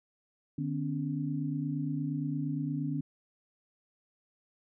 sine tone cluster, 150.7 / 252.6 / 281.2 Hz, D3 / B3 / C#4, +45 / +39 / +25 cents, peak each -33 / -37 / -35 dBFS, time 0.58-3.01 s, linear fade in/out 5 ms, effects none

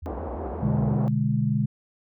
sine tone with vibrato, 71.2 Hz, C#2, 47 cents sharp, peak -33 dBFS, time 0.02-0.96 s, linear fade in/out 10 ms, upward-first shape square, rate 5.8 Hz, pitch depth 230 cents each way
white band-pass noise, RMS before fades -34 dBFS, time 0.06-1.08 s, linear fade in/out 0 ms, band 170 to 780 Hz, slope 24 dB/octave
sine chord, G# diminished, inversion first, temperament equal, 123.47 / 146.83 / 207.7 Hz, B2 / D3 / G#3, 0 / 0 / 0 cents, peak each -25 dBFS, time 0.62-1.66 s, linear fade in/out 10 ms
effects none

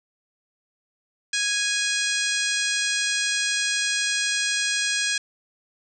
harmonic tone, 828 Hz, G#5, 5 cents flat, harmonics 2 / 3 / 4 / 5 / 6 / 7 / 8 / 9 / 10, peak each -27 / -29 / -30 / -31 / -32 / -32 / -33 / -34 / -34 dBFS, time 1.33-5.18 s, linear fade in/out 5 ms, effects none

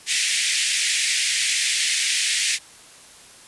pink band-pass noise, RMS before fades -22 dBFS, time 0.06-2.59 s, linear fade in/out 50 ms, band 1900 to 10000 Hz, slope 48 dB/octave, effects white hiss -46 dBFS RMS until 3.47 s + resampled to 24000 Hz

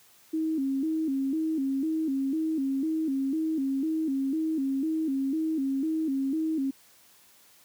sine tone with vibrato, 293.1 Hz, D4, 3 cents flat, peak -25 dBFS, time 0.33-6.71 s, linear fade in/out 10 ms, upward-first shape square, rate 2 Hz, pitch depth 140 cents each way, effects white hiss -58 dBFS RMS until 7.64 s + high-pass 80 Hz 12 dB/octave

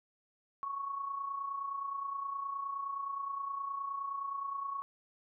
sine tone with amplitude modulation, 1108.7 Hz, C#6, in tune, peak -33 dBFS, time 0.63-4.82 s, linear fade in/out 0 ms, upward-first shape sine, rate 29.6 Hz, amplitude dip 55%, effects none

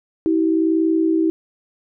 sine tone pair together, 322.2 / 383.2 Hz, E4 / G4, -39 / -39 cents, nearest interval minor third, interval 300 cents, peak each -15 / -22 dBFS, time 0.26-1.3 s, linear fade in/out 0 ms, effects none

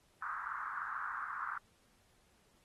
pink band-pass noise, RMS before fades -41 dBFS, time 0.22-1.58 s, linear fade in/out 5 ms, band 1100 to 1500 Hz, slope 48 dB/octave, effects pink hiss -71 dBFS RMS until 2.64 s + AAC 32 kbps

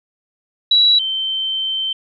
sine tone pair in turn, 3910 / 3104 Hz, B7 / G7, -18 / -18 cents, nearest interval major third, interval 400 cents, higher first, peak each -9 / -18 dBFS, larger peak first, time 0.71-0.99 / 0.99-1.93 s, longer second, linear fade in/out 5 ms, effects none

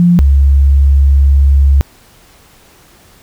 sine tone pair in turn, 174.61 / 69.29 Hz, F3 / C#2, 0 / 0 cents, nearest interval octave + major third, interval 1600 cents, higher first, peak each -4 dBFS, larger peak neither, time 0-0.19 / 0.19-1.81 s, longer second, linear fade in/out 0 ms, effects pink hiss -44 dBFS RMS until 3.22 s

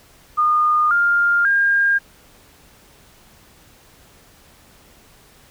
sine tone with pitch steps, 1221 / 1402.6 / 1611.1 Hz, D#6 / F6 / G6, -33 / +7 / +47 cents, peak -13 dBFS, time 0.37-1.99 s, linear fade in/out 20 ms, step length 540 ms, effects pink hiss -50 dBFS RMS until 5.5 s

